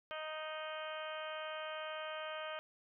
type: harmonic tone with a mistuned harmonic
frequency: 311.1 Hz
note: D#4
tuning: in tune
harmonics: 2 / 3 / 4 / 5 / 6 / 7 / 8 / 9 / 10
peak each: -44 / -52 / -47 / -49 / -55 / -55 / -53 / -56 / -51 dBFS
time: 0.11-2.59 s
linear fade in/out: 0 ms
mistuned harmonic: 9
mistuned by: +18 cents
effects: none